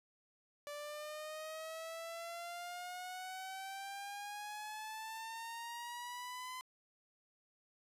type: exponential sweep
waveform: sawtooth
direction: up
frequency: 582 to 1023 Hz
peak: -40 dBFS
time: 0.67-6.61 s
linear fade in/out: 0 ms
effects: resampled to 32000 Hz + 12-bit